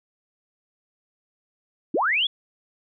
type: linear sweep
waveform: sine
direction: up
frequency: 220.7 to 3471 Hz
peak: -19 dBFS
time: 1.94-2.27 s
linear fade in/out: 5 ms
effects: none